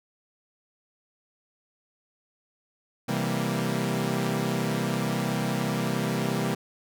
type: chord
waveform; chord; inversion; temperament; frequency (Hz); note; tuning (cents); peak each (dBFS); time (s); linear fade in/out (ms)
sawtooth; C dominant seventh; none; equal; 130.81 / 164.81 / 196 / 233.1; C3 / E3 / G3 / Bb3; 0 / 0 / 0 / 0; -27; 3.08-6.55; 10
effects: none